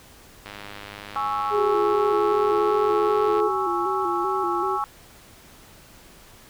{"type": "click train", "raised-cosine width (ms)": 0.3, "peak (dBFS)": -21, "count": 301, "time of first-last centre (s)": [0.46, 3.401], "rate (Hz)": 102}
{"type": "chord", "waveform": "sine", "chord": "C# minor", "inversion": "second", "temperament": "equal", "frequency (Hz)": [830.6, 1108.7, 1318.5], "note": ["G#5", "C#6", "E6"], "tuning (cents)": [0, 0, 0], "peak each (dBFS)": [-27, -27, -28], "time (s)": [1.16, 4.84], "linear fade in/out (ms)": 0}
{"type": "tone with pitch glide", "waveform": "sine", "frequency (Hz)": [415.3, 424], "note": ["G#4", "G#4"], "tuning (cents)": [0, 36], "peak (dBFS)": -20, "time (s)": [1.5, 3.51], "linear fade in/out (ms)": 50, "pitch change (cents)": 36, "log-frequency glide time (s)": [1.62, 3.24]}
{"type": "tone with vibrato", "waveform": "sine", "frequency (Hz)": 364.5, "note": "F#4", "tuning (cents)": -26, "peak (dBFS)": -26, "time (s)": [1.55, 4.79], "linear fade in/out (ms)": 50, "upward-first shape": "square", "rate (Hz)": 2.6, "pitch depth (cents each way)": 75}
{"effects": ["pink hiss -49 dBFS RMS until 6.49 s"]}